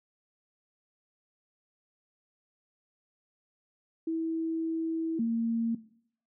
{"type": "tone pair in turn", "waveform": "sine", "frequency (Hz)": [325.4, 229.5], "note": ["E4", "A#3"], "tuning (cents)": [-22, -27], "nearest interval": "tritone", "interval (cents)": 605, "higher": "first", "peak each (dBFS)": [-28, -25], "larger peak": "second", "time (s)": [[4.07, 5.19], [5.19, 5.75]], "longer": "first", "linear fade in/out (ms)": 5, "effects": ["noise-tail reverb RT60 0.6 s tail -17 dB re dry"]}